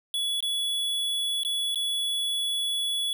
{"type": "tone with dropouts", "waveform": "square", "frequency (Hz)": 3395, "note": "G#7", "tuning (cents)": 37, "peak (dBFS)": -26, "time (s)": [0.14, 3.13], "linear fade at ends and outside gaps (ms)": 1, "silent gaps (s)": [[0.405, 0.426], [1.434, 1.449], [1.746, 1.757]], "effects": []}